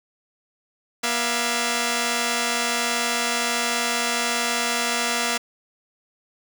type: tone pair together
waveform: 5% pulse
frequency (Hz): 238.8 / 675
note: A#3 / E5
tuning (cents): +42 / +41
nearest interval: octave + tritone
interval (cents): 1799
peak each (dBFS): -13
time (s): 1.03-5.38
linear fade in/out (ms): 10
effects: none